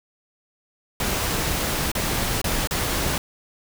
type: noise with dropouts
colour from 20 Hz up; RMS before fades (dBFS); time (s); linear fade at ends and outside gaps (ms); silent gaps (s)
pink; -24; 1-3.18; 2; 1.917-1.951 / 2.416-2.442 / 2.673-2.709
effects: none